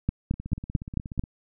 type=two click trains; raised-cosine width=5 ms; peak=-11 / -23 dBFS; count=6 / 16; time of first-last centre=0.09-1.194 / 0.34-1.238 s; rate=4.53 / 16.7 Hz; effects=none